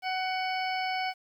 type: harmonic tone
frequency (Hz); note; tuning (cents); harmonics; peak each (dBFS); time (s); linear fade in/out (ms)
747; F#5; +16; 1 / 2 / 3 / 4 / 6 / 7; -30 / -39 / -35 / -41 / -43 / -43; 0.02-1.14; 50
effects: 10-bit